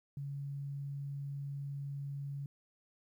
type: tone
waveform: sine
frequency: 140.6 Hz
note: C#3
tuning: 25 cents sharp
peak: -38 dBFS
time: 0.17-2.46 s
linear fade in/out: 2 ms
effects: 12-bit